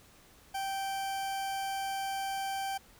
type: tone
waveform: 40% pulse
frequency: 780 Hz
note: G5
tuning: 9 cents flat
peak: -32 dBFS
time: 0.54-2.78 s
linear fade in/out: 10 ms
effects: pink hiss -59 dBFS RMS until 2.99 s